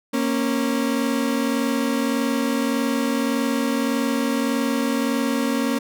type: tone pair together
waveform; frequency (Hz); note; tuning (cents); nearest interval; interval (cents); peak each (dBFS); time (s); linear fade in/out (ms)
35% pulse; 233.1 / 274.8; A#3 / C#4; 0 / -15; minor third; 285; -21; 0.13-5.79; 10
effects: none